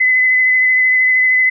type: tone with vibrato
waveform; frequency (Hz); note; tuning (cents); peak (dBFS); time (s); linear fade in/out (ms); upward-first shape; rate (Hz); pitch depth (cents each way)
sine; 2023; B6; +41; -9; 0-1.5; 10; triangle; 13; 19
effects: none